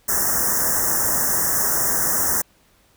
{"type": "band-stop noise", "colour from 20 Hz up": "white", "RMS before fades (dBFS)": -20, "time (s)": [0.08, 2.42], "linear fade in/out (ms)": 10, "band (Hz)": [1900, 5400], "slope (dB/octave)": 96, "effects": ["pink hiss -58 dBFS RMS until 2.96 s"]}